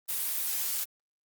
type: noise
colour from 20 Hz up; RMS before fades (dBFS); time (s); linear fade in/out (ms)
blue; -31; 0.08-0.85; 20
effects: Opus 32 kbps